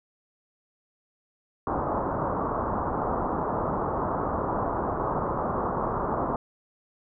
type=low-pass noise; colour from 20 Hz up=white; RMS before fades=-28 dBFS; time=1.67-6.36 s; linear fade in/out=2 ms; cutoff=1200 Hz; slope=48 dB/octave; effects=none